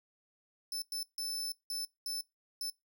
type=tone bursts at uneven times; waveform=sawtooth; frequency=5274 Hz; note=E8; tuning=in tune; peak=-33 dBFS; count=6; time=0.72-0.82 / 0.92-1.03 / 1.18-1.52 / 1.7-1.85 / 2.06-2.21 / 2.61-2.7 s; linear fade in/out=2 ms; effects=noise-tail reverb RT60 0.2 s tail -21 dB re dry